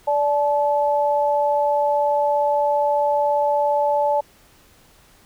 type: tone pair together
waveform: sine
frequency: 582.7 / 865 Hz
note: D5 / A5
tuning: -14 / -30 cents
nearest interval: perfect fifth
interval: 684 cents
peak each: -19 dBFS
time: 0.07-4.21 s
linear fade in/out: 10 ms
effects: pink hiss -53 dBFS RMS until 5.25 s